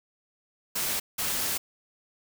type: noise bursts at uneven times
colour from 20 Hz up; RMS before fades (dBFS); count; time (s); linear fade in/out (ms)
white; -29; 2; 0.75-1 / 1.18-1.58; 10
effects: none